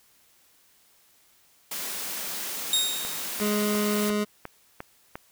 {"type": "high-pass noise", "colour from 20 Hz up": "white", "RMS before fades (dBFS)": -33, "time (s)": [1.71, 4.1], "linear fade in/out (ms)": 5, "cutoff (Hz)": 150, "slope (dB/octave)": 48}
{"type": "tone with exponential decay", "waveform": "sawtooth", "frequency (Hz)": 3729, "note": "A#7", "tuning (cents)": 0, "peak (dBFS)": -16, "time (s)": [2.73, 3.47], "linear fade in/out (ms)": 2, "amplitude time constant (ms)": 160}
{"type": "click train", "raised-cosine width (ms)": 0.5, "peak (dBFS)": -20, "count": 7, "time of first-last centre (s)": [3.05, 5.155], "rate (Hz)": 2.85}
{"type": "tone", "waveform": "25% pulse", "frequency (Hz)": 208.7, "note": "G#3", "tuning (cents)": 9, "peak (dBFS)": -20, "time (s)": [3.4, 4.25], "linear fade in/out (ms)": 20}
{"effects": ["white hiss -61 dBFS RMS until 5.31 s"]}